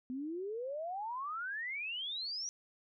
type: exponential sweep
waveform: sine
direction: up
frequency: 246.9 to 5920 Hz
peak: -37 dBFS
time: 0.1-2.49 s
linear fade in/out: 0 ms
effects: none